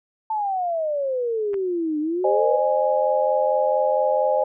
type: exponential two-way sweep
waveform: sine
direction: down then up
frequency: 890 to 297.1 to 517 Hz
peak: -21 dBFS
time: 0.3-2.59 s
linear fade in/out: 5 ms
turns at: 1.99 s
type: clicks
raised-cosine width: 0.5 ms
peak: -31 / -23 dBFS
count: 2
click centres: 1.534 / 1.542 s
type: chord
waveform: sine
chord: Ab major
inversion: first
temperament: equal with one note detuned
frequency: 523.3 / 607.7 / 830.6 Hz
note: C5 / Eb5 / Ab5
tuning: 0 / -41 / 0 cents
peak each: -21 / -21 / -23 dBFS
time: 2.24-4.44 s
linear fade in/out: 5 ms
effects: none